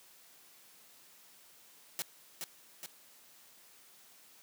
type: noise with echo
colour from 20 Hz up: white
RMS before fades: -36 dBFS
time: 1.99-2.02 s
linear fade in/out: 0 ms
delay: 420 ms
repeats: 2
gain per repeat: -4 dB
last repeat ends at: 2.86 s
effects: white hiss -60 dBFS RMS until 4.42 s + high-pass 150 Hz 12 dB/octave